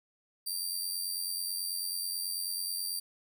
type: tone with amplitude modulation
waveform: 15% pulse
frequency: 4699 Hz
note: D8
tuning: in tune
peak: -24 dBFS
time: 0.46-3 s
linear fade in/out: 10 ms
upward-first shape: sine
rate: 89.2 Hz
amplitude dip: 55%
effects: none